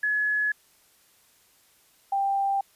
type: tone pair in turn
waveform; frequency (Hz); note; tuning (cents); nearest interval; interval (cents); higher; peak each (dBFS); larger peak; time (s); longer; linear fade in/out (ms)
sine; 1698 / 789.4; G#6 / G5; +38 / +12; octave + minor second; 1326; first; -22; neither; 0.03-0.52 / 2.12-2.61; neither; 5
effects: white hiss -61 dBFS RMS until 2.75 s + resampled to 32000 Hz